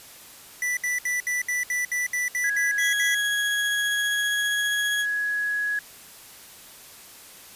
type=tone bursts; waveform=square; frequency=1975.5 Hz; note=B6; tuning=in tune; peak=-24 dBFS; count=12; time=0.62-3.146 s; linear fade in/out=2 ms; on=150 ms; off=66 ms
type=tone with pitch glide; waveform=sine; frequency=1661.2 to 1673.7 Hz; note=G#6 to G#6; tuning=0 to +13 cents; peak=-23 dBFS; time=2.44-5.79 s; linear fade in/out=2 ms; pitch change=+13 cents; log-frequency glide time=3.88-5.24 s
type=tone with tremolo; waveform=sawtooth; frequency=3322 Hz; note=G#7; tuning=in tune; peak=-23 dBFS; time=2.78-5.06 s; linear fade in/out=50 ms; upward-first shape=sine; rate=15 Hz; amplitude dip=30%
effects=white hiss -46 dBFS RMS until 7.55 s + resampled to 32000 Hz